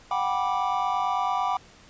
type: chord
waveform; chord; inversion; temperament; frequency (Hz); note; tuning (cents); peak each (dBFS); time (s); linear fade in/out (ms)
triangle; G major seventh; third; just; 735 / 784 / 980 / 1176; F#5 / G5 / B5 / D6; -12 / 0 / -14 / +2; -27; 0.11-1.57; 2
effects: pink hiss -52 dBFS RMS until 1.89 s + resampled to 16000 Hz